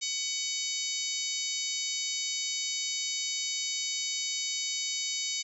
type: harmonic tone with a mistuned harmonic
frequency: 750 Hz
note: F#5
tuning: 23 cents sharp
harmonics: 3 / 4 / 5 / 6 / 7 / 8 / 9 / 10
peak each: -39 / -40 / -38 / -39 / -40 / -36 / -39 / -41 dBFS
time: 0.01-5.43 s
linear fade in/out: 20 ms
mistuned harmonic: 7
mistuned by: -52 cents
effects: none